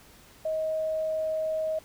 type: tone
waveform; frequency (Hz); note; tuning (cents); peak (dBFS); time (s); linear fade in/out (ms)
sine; 631; D#5; +24; -26; 0.45-1.79; 5
effects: pink hiss -54 dBFS RMS until 1.84 s